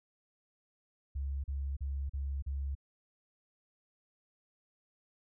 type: tone bursts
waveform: sine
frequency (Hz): 69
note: C#2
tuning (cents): -7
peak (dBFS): -33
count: 5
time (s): 1.15-2.752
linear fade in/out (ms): 10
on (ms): 290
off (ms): 38
effects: none